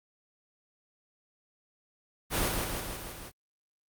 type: noise with echo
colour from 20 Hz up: pink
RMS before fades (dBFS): -28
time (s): 2.3-2.52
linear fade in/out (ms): 50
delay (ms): 160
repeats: 5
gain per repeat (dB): -3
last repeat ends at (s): 3.32
effects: Opus 32 kbps